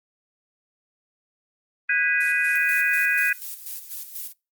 sine chord, G# minor seventh, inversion third, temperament equal with one note detuned, 1480 / 1637.4 / 1975.5 / 2489 Hz, F#6 / G#6 / B6 / D#7, 0 / -25 / 0 / 0 cents, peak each -28 / -22 / -26 / -24 dBFS, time 1.89-3.33 s, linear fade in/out 5 ms
violet noise with tremolo, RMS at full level -33 dBFS, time 2.2-4.33 s, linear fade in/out 10 ms, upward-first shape square, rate 4.1 Hz, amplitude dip 60%
effects noise-tail reverb RT60 0.3 s tail -26 dB re dry + Opus 32 kbps

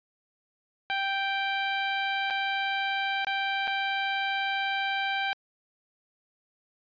15% pulse tone with dropouts, 784 Hz, G5, in tune, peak -20 dBFS, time 0.9-5.33 s, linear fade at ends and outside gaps 0 ms, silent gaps 2.301-2.307 / 3.247-3.269 / 3.673-3.677 s, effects resampled to 11025 Hz

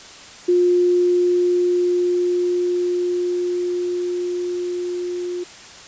sine tone with level ramp, 355.4 Hz, F4, 30 cents sharp, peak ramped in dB -12 to -23 dBFS, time 0.48-5.44 s, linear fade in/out 10 ms, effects white hiss -40 dBFS RMS until 5.87 s + resampled to 16000 Hz

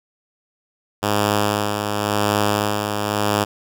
5% pulse tone with tremolo, 103.83 Hz, G#2, in tune, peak -5 dBFS, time 1.02-3.45 s, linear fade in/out 20 ms, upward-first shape sine, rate 0.92 Hz, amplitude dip 45%, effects none

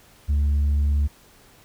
sine tone with tanh clipping, 72.3 Hz, D2, 27 cents flat, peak -18 dBFS, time 0.28-1.08 s, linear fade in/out 20 ms, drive 2 dB, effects pink hiss -53 dBFS RMS until 1.64 s

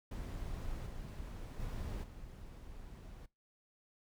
brown noise with level steps, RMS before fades -42 / -45 / -41 / -50 dBFS, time 0.11-3.26 s, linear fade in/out 5 ms, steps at 0.86 / 1.59 / 2.03 s, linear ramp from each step 10 ms, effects noise-tail reverb RT60 0.2 s tail -20 dB re dry

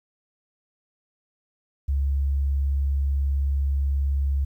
sine tone, 69.3 Hz, C#2, in tune, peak -20 dBFS, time 1.88-4.45 s, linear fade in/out 10 ms, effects 10-bit

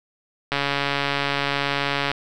click train, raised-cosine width 0.3 ms, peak -6 dBFS, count 226, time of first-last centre 0.52-2.116 s, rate 141 Hz, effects none

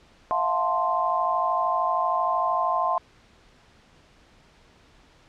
sine chord, F major seventh, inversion third, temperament equal with one note detuned, 659.3 / 712.3 / 880 / 1046.5 Hz, E5 / F5 / A5 / C6, 0 / +34 / 0 / 0 cents, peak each -29 / -27 / -29 / -24 dBFS, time 0.31-2.98 s, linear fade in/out 0 ms, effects pink hiss -56 dBFS RMS until 5.28 s + low-pass 5000 Hz 12 dB/octave

